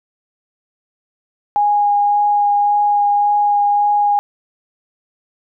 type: tone with vibrato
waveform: sine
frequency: 822 Hz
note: G#5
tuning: 18 cents flat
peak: -11 dBFS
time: 1.56-4.19 s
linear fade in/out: 0 ms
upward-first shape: sine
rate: 1.8 Hz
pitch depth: 9 cents each way
effects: none